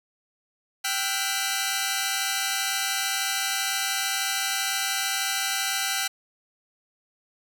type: tone cluster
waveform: 10% pulse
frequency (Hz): 781 / 1329 / 1438 / 2000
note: G5 / E6 / F#6 / B6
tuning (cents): -7 / +14 / -50 / +21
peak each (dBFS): -21 / -26 / -22 / -21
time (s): 0.84-6.08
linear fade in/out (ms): 10
effects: none